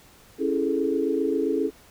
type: chord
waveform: sine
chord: A major seventh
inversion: first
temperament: just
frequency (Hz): 275 / 330 / 412.5 / 440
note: C#4 / E4 / G#4 / A4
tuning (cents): -14 / +2 / -12 / 0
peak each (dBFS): -27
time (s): 0.38-1.71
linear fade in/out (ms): 50
effects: pink hiss -53 dBFS RMS until 1.9 s